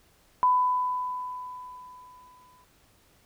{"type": "tone with exponential decay", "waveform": "sine", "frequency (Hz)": 1000, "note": "B5", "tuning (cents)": 21, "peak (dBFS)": -17, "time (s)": [0.43, 2.64], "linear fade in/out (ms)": 0, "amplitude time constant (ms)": 480, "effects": ["pink hiss -62 dBFS RMS until 3.25 s"]}